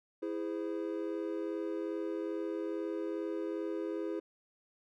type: chord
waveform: triangle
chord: E augmented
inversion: none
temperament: just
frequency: 329.6 / 412 / 515 Hz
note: E4 / G#4 / B#4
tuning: 0 / -14 / -28 cents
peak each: -35 / -37 / -40 dBFS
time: 0.22-4.2 s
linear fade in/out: 10 ms
effects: none